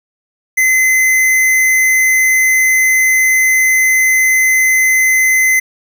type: tone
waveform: square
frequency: 2047 Hz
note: C7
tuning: 38 cents flat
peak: -9 dBFS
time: 0.57-5.6 s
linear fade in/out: 10 ms
effects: none